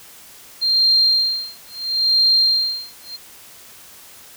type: tone with tremolo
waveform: sine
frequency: 4186 Hz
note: C8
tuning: in tune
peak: -11 dBFS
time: 0.61-3.17 s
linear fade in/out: 20 ms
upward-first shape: sine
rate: 0.74 Hz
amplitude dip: 100%
effects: white hiss -43 dBFS RMS until 4.36 s